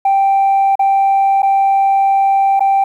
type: tone with dropouts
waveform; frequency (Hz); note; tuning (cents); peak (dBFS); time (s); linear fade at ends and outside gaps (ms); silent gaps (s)
sine; 784; G5; 0; -7; 0.05-2.84; 5; 0.755-0.793 / 1.421-1.429 / 2.595-2.605
effects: tanh soft clip ceiling -7 dBFS + 8-bit